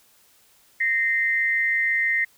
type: tone pair together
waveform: sine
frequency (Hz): 1848 / 2074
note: A#6 / C7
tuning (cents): -16 / -16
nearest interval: major second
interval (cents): 200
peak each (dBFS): -22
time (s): 0.8-2.25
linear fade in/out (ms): 10
effects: white hiss -58 dBFS RMS until 2.37 s